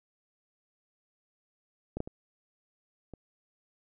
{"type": "clicks", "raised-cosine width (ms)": 2, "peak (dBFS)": [-21, -18, -27, -30], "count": 4, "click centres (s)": [1.97, 2.004, 2.075, 3.137], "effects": []}